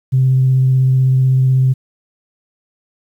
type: tone with vibrato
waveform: sine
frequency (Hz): 130.6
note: C3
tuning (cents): -3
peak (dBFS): -8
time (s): 0.12-1.74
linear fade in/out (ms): 20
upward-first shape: sine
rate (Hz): 16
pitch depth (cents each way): 13
effects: tanh soft clip ceiling -4 dBFS + 8-bit